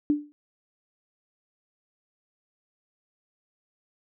sine tone with exponential decay, 294.7 Hz, D4, 6 cents sharp, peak -16 dBFS, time 0.1-0.32 s, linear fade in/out 0 ms, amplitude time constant 46 ms, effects none

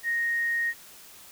sine tone, 1864.7 Hz, A#6, in tune, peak -24 dBFS, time 0.03-0.74 s, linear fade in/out 50 ms, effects white hiss -49 dBFS RMS until 1.31 s

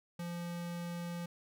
square tone, 172.6 Hz, F3, 20 cents flat, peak -39 dBFS, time 0.19-1.26 s, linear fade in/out 5 ms, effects none

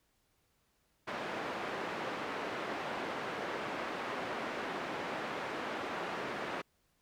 pink band-pass noise, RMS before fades -39 dBFS, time 1.07-6.62 s, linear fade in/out 10 ms, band 320 to 2100 Hz, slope 12 dB/octave, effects pink hiss -75 dBFS RMS until 7.01 s

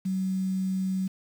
sine tone with quantisation, 188.9 Hz, F#3, 36 cents sharp, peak -25 dBFS, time 0.05-1.08 s, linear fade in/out 10 ms, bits 8, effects none

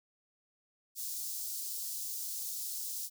white high-pass noise, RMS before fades -39 dBFS, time 0.95-3.1 s, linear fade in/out 50 ms, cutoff 4700 Hz, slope 24 dB/octave, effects none

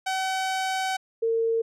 sawtooth / sine tone pair in turn, 759 / 455 Hz, F#5 / A#4, +44 / -42 cents, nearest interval major sixth, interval 886 cents, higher first, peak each -21 dBFS, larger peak neither, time 0.06-0.97 / 1.22-1.62 s, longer first, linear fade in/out 10 ms, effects low-pass 9000 Hz 12 dB/octave

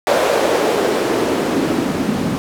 white noise with band-pass filter sweep, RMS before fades -17 dBFS, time 0.07-2.38 s, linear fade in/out 0 ms, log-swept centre 580 to 210 Hz, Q 2.2, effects none

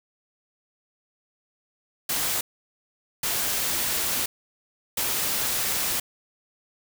white noise bursts at uneven times, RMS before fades -26 dBFS, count 3, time 2.09-2.41 / 3.23-4.26 / 4.97-6 s, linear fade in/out 5 ms, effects none

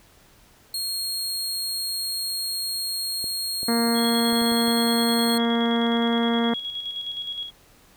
sawtooth tone, 4261 Hz, C8, 31 cents sharp, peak -23 dBFS, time 0.74-5.38 s, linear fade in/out 2 ms
clicks, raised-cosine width 2 ms, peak -25 dBFS, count 6, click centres 3.242 / 3.631 / 4.328 / 4.418 / 4.52 / 4.681 s
harmonic tone, 232.9 Hz, A#3, 1 cent flat, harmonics 1 / 2 / 3 / 4 / 5 / 6 / 7 / 8 / 9, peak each -21 / -27 / -31 / -33 / -35 / -37 / -38 / -39 / -40 dBFS, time 3.68-6.54 s, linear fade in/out 5 ms
sine tone with tremolo, 3322 Hz, G#7, in tune, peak -27 dBFS, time 3.94-7.51 s, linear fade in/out 50 ms, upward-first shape square, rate 9.6 Hz, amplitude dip 45%
effects pink hiss -55 dBFS RMS until 7.96 s

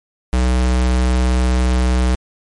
square tone, 62.6 Hz, B1, 24 cents sharp, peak -13 dBFS, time 0.33-2.15 s, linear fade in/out 0 ms, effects MP3 48 kbps

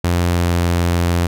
sawtooth tone with pitch glide, 87.31 to 86.56 Hz, F2 to F2, 0 to -15 cents, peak -10 dBFS, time 0.04-1.27 s, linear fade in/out 5 ms, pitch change -15 cents, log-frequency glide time 0.22-0.51 s, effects none

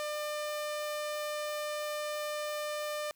sawtooth tone, 599 Hz, D5, 34 cents sharp, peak -30 dBFS, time 0-3.11 s, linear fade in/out 0 ms, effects white hiss -71 dBFS RMS until 3.15 s

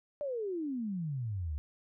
sine exponential sweep, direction down, 600 to 69.3 Hz, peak -33 dBFS, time 0.21-1.58 s, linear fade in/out 0 ms, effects none

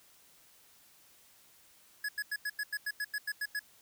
square tone bursts, 1686 Hz, G#6, 26 cents sharp, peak -33 dBFS, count 12, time 2.04-3.594 s, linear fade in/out 5 ms, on 47 ms, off 90 ms, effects white hiss -62 dBFS RMS until 3.81 s

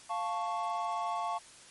triangle chord, F augmented, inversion none, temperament equal, 698.5 / 880 / 1108.7 Hz, F5 / A5 / C#6, 0 / 0 / 0 cents, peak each -34 dBFS, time 0.09-1.39 s, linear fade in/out 20 ms, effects white hiss -54 dBFS RMS until 1.7 s + MP3 48 kbps

